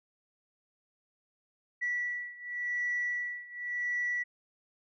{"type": "beating tone pair", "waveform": "sine", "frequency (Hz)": [1951, 1951.9], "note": ["B6", "B6"], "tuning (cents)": [-22, -21], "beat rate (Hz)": 0.9, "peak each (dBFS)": [-33, -35], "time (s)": [1.81, 4.24], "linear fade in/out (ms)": 20, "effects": ["tanh soft clip ceiling -24 dBFS"]}